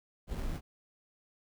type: noise with sample-and-hold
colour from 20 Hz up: brown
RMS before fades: -36 dBFS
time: 0.27-0.61 s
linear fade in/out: 50 ms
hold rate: 3675 Hz
effects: none